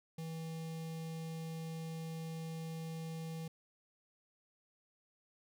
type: tone with notch filter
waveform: square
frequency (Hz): 162.2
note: E3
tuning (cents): -28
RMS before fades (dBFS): -43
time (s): 0.18-3.48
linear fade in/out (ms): 5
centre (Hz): 1400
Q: 1.2
effects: none